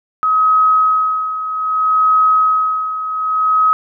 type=tone with tremolo; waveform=sine; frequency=1271 Hz; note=D#6; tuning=36 cents sharp; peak=-8 dBFS; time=0.23-3.73 s; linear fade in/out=0 ms; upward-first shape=sine; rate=0.63 Hz; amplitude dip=70%; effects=none